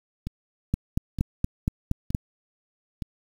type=two click trains; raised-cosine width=5 ms; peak=-10 / -18 dBFS; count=7 / 4; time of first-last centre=0.74-2.148 / 0.27-3.022 s; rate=4.26 / 1.09 Hz; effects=7-bit